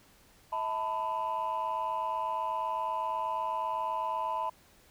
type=tone cluster; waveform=sine; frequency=644 / 891 / 999 Hz; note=E5 / A5 / B5; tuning=-41 / +22 / +20 cents; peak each=-37 / -33 / -31 dBFS; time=0.52-4.5 s; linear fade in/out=10 ms; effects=tanh soft clip ceiling -25 dBFS + pink hiss -61 dBFS RMS until 4.9 s